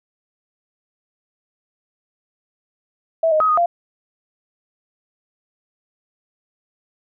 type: tone with pitch steps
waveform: sine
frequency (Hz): 653 / 621 / 1267 / 1238 / 691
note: E5 / D#5 / D#6 / D#6 / F5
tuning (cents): -17 / -3 / +31 / -9 / -19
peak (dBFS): -13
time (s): 3.23-3.66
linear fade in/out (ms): 5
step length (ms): 86
effects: none